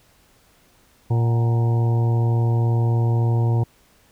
harmonic tone with a mistuned harmonic, 116.54 Hz, A#2, in tune, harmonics 1 / 2 / 3 / 4 / 5 / 6 / 7 / 8, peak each -16 / -34 / -30 / -34 / -40 / -36 / -40 / -36 dBFS, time 1.1-3.64 s, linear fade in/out 10 ms, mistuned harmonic 6, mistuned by +83 cents, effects pink hiss -57 dBFS RMS until 4.11 s

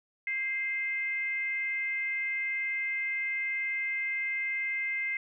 sine tone with frequency modulation, 2093 Hz, C7, in tune, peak -29 dBFS, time 0.27-5.17 s, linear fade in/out 2 ms, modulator 475 Hz, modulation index 0.39, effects none

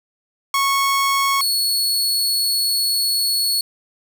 sawtooth tone pair in turn, 1102 / 4384 Hz, C#6 / C#8, -11 / -20 cents, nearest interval 2 octaves, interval 2391 cents, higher second, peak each -12 / -14 dBFS, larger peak first, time 0.54-1.41 / 1.41-3.61 s, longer second, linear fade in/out 2 ms, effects none

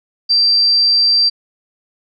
sine tone, 4699 Hz, D8, in tune, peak -9 dBFS, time 0.29-1.3 s, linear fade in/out 20 ms, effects none

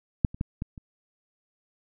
clicks, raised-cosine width 5 ms, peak -7 / -27 / -15 / -18 / -29 dBFS, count 5, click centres 0.248 / 0.345 / 0.411 / 0.621 / 0.778 s, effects none

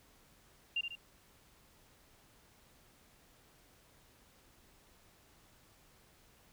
sine tone with echo, 2787 Hz, F7, 4 cents flat, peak -31 dBFS, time 0.76-0.81 s, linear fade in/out 5 ms, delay 72 ms, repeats 2, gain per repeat -6 dB, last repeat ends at 0.954 s, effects pink hiss -65 dBFS RMS until 6.52 s

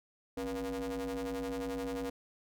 45% pulse ring-modulated tone, 105.8 Hz, G#2, 33 cents sharp, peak -32 dBFS, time 0.37-2.1 s, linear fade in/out 5 ms, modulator 376 Hz, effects none

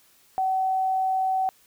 sine tone, 758 Hz, F#5, 42 cents sharp, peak -21 dBFS, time 0.38-1.49 s, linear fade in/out 0 ms, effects white hiss -59 dBFS RMS until 1.66 s

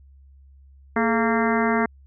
harmonic tone with a mistuned harmonic, 229.6 Hz, A#3, 26 cents flat, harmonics 1 / 2 / 3 / 4 / 5 / 6 / 7 / 8 / 9, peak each -22 / -25 / -27 / -28 / -29 / -30 / -30 / -31 / -32 dBFS, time 0.96-1.86 s, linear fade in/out 5 ms, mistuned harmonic 2, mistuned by -120 cents, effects added 68 Hz sine -47 dBFS peak until 2.06 s

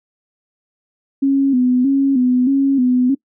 sine tone with vibrato, 262.1 Hz, C4, 3 cents sharp, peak -11 dBFS, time 1.22-3.15 s, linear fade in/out 10 ms, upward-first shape square, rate 1.6 Hz, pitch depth 78 cents each way, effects noise-tail reverb RT60 0.1 s tail -22 dB re dry

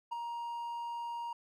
triangle tone with ADSR envelope, 941 Hz, A#5, 16 cents sharp, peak -30 dBFS, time 0.11-1.33 s, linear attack 18 ms, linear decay 6 ms, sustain -5 dB, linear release 4 ms, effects none

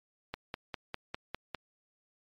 click train, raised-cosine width 0.3 ms, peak -20 dBFS, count 7, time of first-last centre 0.34-1.547 s, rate 4.97 Hz, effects MP3 64 kbps

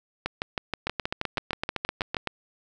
two click trains, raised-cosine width 0.3 ms, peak -11 / -11 dBFS, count 13 / 12, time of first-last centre 0.26-2.168 / 0.87-2.273 s, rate 6.29 / 7.84 Hz, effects none

